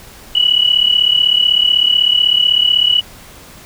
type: tone pair together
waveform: sine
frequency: 2924 / 2960 Hz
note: F#7 / F#7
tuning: -21 / 0 cents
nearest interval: unison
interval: 21 cents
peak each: -12 dBFS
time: 0.35-3.01 s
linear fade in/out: 5 ms
effects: pink hiss -38 dBFS RMS until 3.65 s